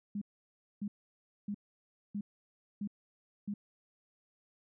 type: tone bursts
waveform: sine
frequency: 204.5 Hz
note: G#3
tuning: 26 cents flat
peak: -34 dBFS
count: 6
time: 0.15-3.54 s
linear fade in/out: 5 ms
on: 65 ms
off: 600 ms
effects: none